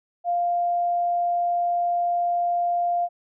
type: tone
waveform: sine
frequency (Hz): 698.5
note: F5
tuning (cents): 0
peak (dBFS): -20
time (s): 0.24-3.09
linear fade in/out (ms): 50
effects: none